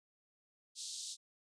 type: band-pass noise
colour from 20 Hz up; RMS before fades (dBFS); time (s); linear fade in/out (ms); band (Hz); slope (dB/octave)
pink; -45; 0.75-1.17; 50; 3600 to 8900; 48
effects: none